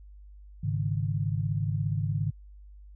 sine chord, Ab suspended fourth, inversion none, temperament equal, 103.83 / 138.59 / 155.56 Hz, Ab2 / Db3 / Eb3, 0 / 0 / 0 cents, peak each -29 / -31 / -31 dBFS, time 0.63-2.31 s, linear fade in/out 10 ms, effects added 50 Hz sine -46 dBFS peak until 2.95 s

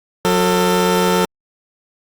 20% pulse tone pair together, 181.8 / 448.2 Hz, F#3 / A4, -30 / +32 cents, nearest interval octave + major third, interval 1562 cents, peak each -11 dBFS, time 0.25-1.25 s, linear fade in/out 0 ms, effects Opus 48 kbps

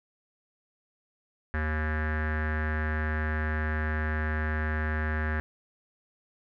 square tone with low-pass filter, 77.3 Hz, D#2, 11 cents flat, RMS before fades -29 dBFS, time 1.54-5.4 s, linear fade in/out 0 ms, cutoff 1700 Hz, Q 9, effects none

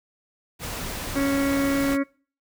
pink noise, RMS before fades -32 dBFS, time 0.59-1.98 s, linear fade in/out 50 ms
harmonic tone, 277.2 Hz, C#4, in tune, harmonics 1 / 2 / 4 / 5 / 6 / 7 / 8, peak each -21 / -28 / -36 / -36 / -39 / -38 / -37 dBFS, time 1.15-2.04 s, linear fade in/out 20 ms
effects noise-tail reverb RT60 0.4 s tail -22 dB re dry

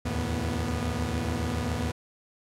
sawtooth tone cluster, 76.5 / 83.7 / 111.2 / 244.9 Hz, D#2 / E2 / A2 / B3, -29 / +27 / +19 / -14 cents, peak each -29 dBFS, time 0.05-1.92 s, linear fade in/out 10 ms, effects low-pass 11000 Hz 12 dB/octave

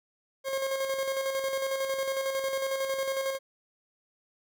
40% pulse tone with tremolo, 538 Hz, C5, 48 cents sharp, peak -26 dBFS, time 0.44-3.39 s, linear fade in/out 50 ms, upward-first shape square, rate 11 Hz, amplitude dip 40%, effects none

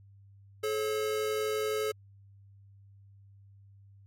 square tone pair together, 430.1 / 541.9 Hz, A4 / C#5, -39 / -39 cents, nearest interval major third, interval 400 cents, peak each -30 / -38 dBFS, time 0.63-1.92 s, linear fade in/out 10 ms, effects added 99 Hz sine -53 dBFS peak until 4.06 s + MP3 64 kbps

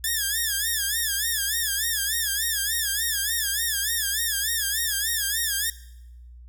5% pulse tone with vibrato, 1723 Hz, A6, 37 cents flat, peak -13 dBFS, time 0.04-5.7 s, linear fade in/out 2 ms, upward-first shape sine, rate 3.4 Hz, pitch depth 140 cents each way, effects noise-tail reverb RT60 0.9 s tail -19 dB re dry + added 60 Hz sine -42 dBFS peak until 6.48 s

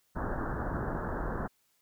pink low-pass noise, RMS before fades -34 dBFS, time 0.15-1.48 s, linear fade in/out 20 ms, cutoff 1700 Hz, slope 96 dB/octave, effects white hiss -72 dBFS RMS until 1.81 s

